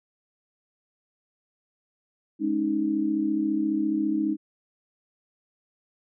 sine chord, Ab suspended fourth, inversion none, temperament just, 207.7 / 276.9 / 311.5 Hz, Ab3 / Db4 / Eb4, 0 / -2 / +2 cents, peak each -30 / -29 / -24 dBFS, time 2.39-4.37 s, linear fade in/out 50 ms, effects none

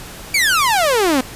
sawtooth exponential sweep, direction down, 2371 to 246.9 Hz, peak -9 dBFS, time 0.34-1.21 s, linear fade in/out 5 ms, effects pink hiss -34 dBFS RMS until 1.35 s + resampled to 32000 Hz

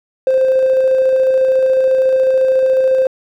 triangle tone with tremolo, 523.3 Hz, C5, in tune, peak -5 dBFS, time 0.27-3.07 s, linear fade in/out 2 ms, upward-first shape square, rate 14 Hz, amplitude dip 30%, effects tanh soft clip ceiling -6 dBFS

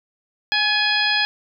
harmonic tone with a mistuned harmonic, 832 Hz, G#5, 3 cents sharp, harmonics 1 / 2 / 3 / 4 / 5 / 6, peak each -27 / -21 / -24 / -23 / -26 / -25 dBFS, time 0.52-1.25 s, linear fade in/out 0 ms, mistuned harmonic 2, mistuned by +40 cents, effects none

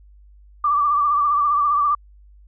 sine tone with vibrato, 1170 Hz, D6, 7 cents flat, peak -15 dBFS, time 0.64-1.95 s, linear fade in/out 5 ms, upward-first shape sine, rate 15 Hz, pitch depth 52 cents each way, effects added 50 Hz sine -45 dBFS peak until 2.47 s

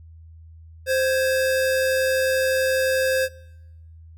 square tone pair together, 523.2 / 1661.2 Hz, C5 / G#6, 0 / 0 cents, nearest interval octave + minor sixth, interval 2000 cents, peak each -20 / -27 dBFS, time 0.86-3.29 s, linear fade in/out 50 ms, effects noise-tail reverb RT60 1.0 s tail -25 dB re dry + added 81 Hz sine -42 dBFS peak until 4.17 s

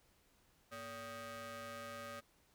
sawtooth ring-modulated tone, 336.2 Hz, E4, 34 cents sharp, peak -39 dBFS, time 0.71-2.21 s, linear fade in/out 20 ms, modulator 908 Hz, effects pink hiss -72 dBFS RMS until 2.54 s

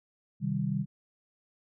sine chord, C minor, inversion none, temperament equal, 130.81 / 155.56 / 196 Hz, C3 / Eb3 / G3, 0 / 0 / 0 cents, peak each -33 / -32 / -31 dBFS, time 0.4-0.86 s, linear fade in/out 50 ms, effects none

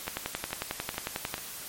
two click trains, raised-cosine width 0.3 ms, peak -14 / -23 dBFS, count 15 / 4, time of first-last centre 0.08-1.341 / 0.07-1.38 s, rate 11.1 / 2.29 Hz, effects white hiss -41 dBFS RMS until 1.68 s + MP3 64 kbps

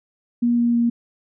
sine tone with pitch steps, 238.5 / 237 / 235.5 Hz, A#3 / A#3 / A#3, +40 / +29 / +18 cents, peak -15 dBFS, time 0.42-0.9 s, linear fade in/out 10 ms, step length 160 ms, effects none

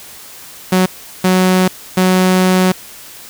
sawtooth tone bursts at uneven times, 185 Hz, F#3, in tune, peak -5 dBFS, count 3, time 0.72-0.86 / 1.24-1.68 / 1.97-2.72 s, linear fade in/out 5 ms, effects white hiss -35 dBFS RMS until 3.29 s

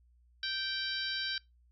harmonic tone, 779 Hz, G5, 11 cents flat, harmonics 2 / 3 / 4 / 5 / 6 / 7, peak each -38 / -47 / -40 / -38 / -40 / -46 dBFS, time 0.43-1.38 s, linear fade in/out 2 ms, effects noise-tail reverb RT60 0.2 s tail -24 dB re dry + added 60 Hz sine -62 dBFS peak until 1.71 s

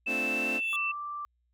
25% pulse chord, D minor seventh, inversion second, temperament equal, 220 / 261.6 / 293.7 / 349.2 Hz, A3 / C4 / D4 / F4, 0 / 0 / 0 / 0 cents, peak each -35 / -33 / -37 / -37 dBFS, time 0.06-0.61 s, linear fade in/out 50 ms
sine tone with pitch glide, 2637 to 2671 Hz, E7 to E7, 0 to +22 cents, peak -28 dBFS, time 0.06-0.92 s, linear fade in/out 10 ms, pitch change +22 cents, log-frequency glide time 0.2-0.6 s
45% pulse tone with exponential growth, 3435 Hz, A7, 42 cents flat, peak -35 dBFS, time 0.45-0.76 s, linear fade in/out 2 ms, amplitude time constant 66 ms
sine tone, 1174.7 Hz, D6, in tune, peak -34 dBFS, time 0.73-1.25 s, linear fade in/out 0 ms
effects added 60 Hz sine -70 dBFS peak until 1.53 s

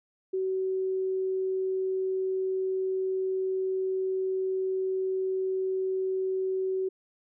sine tone, 377.9 Hz, F#4, 37 cents sharp, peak -26 dBFS, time 0.33-6.89 s, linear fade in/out 10 ms, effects none

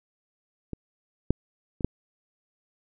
clicks, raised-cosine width 3 ms, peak -20 / -7 / -23 / -8 dBFS, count 4, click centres 0.733 / 1.306 / 1.808 / 1.846 s, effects none

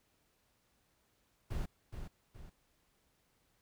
brown noise with echo, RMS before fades -37 dBFS, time 1.5-1.66 s, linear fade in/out 10 ms, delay 420 ms, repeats 2, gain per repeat -7 dB, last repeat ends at 2.5 s, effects pink hiss -75 dBFS RMS until 3.61 s

